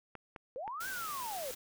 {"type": "clicks", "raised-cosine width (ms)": 0.5, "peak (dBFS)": -30, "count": 3, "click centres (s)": [0.153, 0.362, 0.678]}
{"type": "linear two-way sweep", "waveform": "sine", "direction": "up then down", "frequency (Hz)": [471.3, 1600, 484.3], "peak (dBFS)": -38, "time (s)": [0.56, 1.51], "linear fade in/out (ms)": 0, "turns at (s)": 0.88}
{"type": "noise", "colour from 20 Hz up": "white", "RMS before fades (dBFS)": -44, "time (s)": [0.8, 1.55], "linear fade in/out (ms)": 10}
{"effects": []}